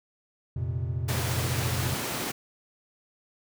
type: chord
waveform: triangle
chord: F suspended fourth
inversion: none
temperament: just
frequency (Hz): 87.31 / 116.41 / 130.96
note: F2 / Bb2 / C3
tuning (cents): 0 / -2 / +2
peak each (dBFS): -30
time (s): 0.56-1.94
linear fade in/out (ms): 5
type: high-pass noise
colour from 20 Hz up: pink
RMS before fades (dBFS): -32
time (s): 1.08-2.32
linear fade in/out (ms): 10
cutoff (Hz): 130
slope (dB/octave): 12
effects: none